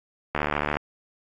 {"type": "click train", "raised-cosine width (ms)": 0.5, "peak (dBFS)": -9, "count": 32, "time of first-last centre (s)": [0.35, 0.769], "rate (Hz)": 74, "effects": ["AAC 64 kbps"]}